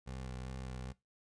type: tone with vibrato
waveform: 20% pulse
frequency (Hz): 64.1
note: C2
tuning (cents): -35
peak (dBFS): -37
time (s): 0.06-0.93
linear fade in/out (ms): 20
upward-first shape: square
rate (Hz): 2.5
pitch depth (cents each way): 22
effects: noise-tail reverb RT60 0.2 s tail -19 dB re dry + resampled to 22050 Hz